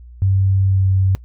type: tone with pitch glide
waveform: sine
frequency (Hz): 96.4 to 95.29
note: G2 to G2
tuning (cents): -28 to -49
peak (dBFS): -12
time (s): 0.22-1.15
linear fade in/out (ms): 0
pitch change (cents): -21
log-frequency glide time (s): 0.66-0.87
effects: noise-tail reverb RT60 0.1 s tail -21 dB re dry + added 60 Hz sine -36 dBFS peak until 1.24 s